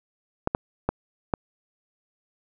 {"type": "clicks", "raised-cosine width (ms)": 1, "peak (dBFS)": -8, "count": 4, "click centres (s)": [0.474, 0.549, 0.89, 1.338], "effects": []}